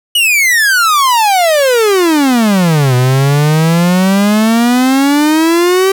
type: exponential two-way sweep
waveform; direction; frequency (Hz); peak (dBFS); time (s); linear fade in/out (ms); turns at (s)
45% pulse; down then up; 2960 to 123.47 to 390.4; -7; 0.15-5.92; 5; 2.95
effects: none